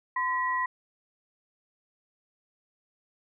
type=tone pair together; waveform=sine; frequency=1020 / 1925.5 Hz; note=C6 / B6; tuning=-44 / -44 cents; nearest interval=major seventh; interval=1100 cents; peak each=-27 / -30 dBFS; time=0.16-0.66 s; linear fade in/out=5 ms; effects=none